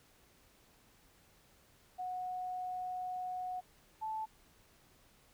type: tone pair in turn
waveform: sine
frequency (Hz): 733 / 875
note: F#5 / A5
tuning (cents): -16 / -10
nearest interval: minor third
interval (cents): 306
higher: second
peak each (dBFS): -37 / -36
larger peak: second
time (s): 1.98-3.61 / 4.01-4.26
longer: first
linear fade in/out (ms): 20
effects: pink hiss -66 dBFS RMS until 5.33 s